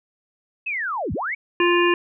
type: linear two-way sweep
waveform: sine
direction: down then up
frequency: 2656 to 58.27 to 2343 Hz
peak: -23 dBFS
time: 0.66-1.35 s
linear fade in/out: 10 ms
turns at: 1.13 s
type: harmonic tone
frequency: 349.2 Hz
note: F4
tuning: in tune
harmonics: 1 / 3 / 5 / 7 / 8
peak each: -17 / -22 / -24 / -25 / -26 dBFS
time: 1.6-1.94 s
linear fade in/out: 2 ms
effects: none